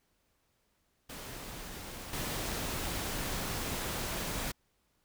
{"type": "noise with level steps", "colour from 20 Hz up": "pink", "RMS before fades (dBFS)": [-44, -36], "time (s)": [1.09, 4.52], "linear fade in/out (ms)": 10, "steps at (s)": 2.13, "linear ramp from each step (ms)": 5, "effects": ["pink hiss -75 dBFS RMS until 5.04 s"]}